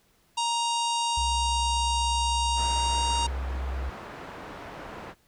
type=harmonic tone; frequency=936 Hz; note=A#5; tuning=7 cents sharp; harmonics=1 / 3 / 4 / 5 / 6 / 7 / 8 / 9 / 10; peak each=-26 / -33 / -34 / -38 / -39 / -39 / -42 / -40 / -43 dBFS; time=0.37-3.27 s; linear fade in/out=10 ms
type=tone with pitch glide; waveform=sine; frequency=64.9 to 65.43 Hz; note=C2 to C2; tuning=-13 to +1 cents; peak=-28 dBFS; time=1.17-3.9 s; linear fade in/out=5 ms; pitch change=+14 cents; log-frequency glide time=2.11-3.09 s
type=low-pass noise; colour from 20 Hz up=white; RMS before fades=-41 dBFS; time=2.55-5.15 s; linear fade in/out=50 ms; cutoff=1200 Hz; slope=12 dB/octave
effects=pink hiss -65 dBFS RMS until 5.27 s